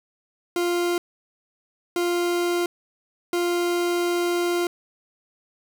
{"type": "tone bursts at uneven times", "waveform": "40% pulse", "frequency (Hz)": 349.2, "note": "F4", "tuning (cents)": 0, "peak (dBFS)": -20, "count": 3, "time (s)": [[0.56, 0.98], [1.96, 2.66], [3.33, 4.67]], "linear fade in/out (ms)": 2, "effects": []}